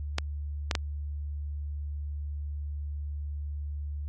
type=clicks; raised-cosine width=0.2 ms; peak=-9 dBFS; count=3; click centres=0.184 / 0.712 / 0.752 s; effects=added 73 Hz sine -32 dBFS peak until 4.08 s + AAC 32 kbps